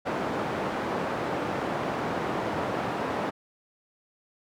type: band-pass noise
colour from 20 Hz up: white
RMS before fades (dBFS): -30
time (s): 0.05-3.31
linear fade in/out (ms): 20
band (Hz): 130 to 910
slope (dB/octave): 12
effects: none